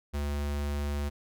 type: tone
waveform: square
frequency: 72.3 Hz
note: D2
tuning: 27 cents flat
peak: -30 dBFS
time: 0.13-1.1 s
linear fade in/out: 20 ms
effects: none